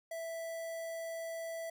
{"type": "tone with notch filter", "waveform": "square", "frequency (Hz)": 659.3, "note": "E5", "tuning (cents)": 0, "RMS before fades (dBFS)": -41, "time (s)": [0.11, 1.7], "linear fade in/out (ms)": 5, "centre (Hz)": 3700, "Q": 1.5, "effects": []}